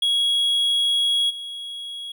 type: tone with level steps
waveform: triangle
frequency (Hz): 3322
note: G#7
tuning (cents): 0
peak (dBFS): -16 / -29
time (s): 0.02-2.12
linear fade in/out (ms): 5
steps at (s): 1.29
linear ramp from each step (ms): 20
effects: none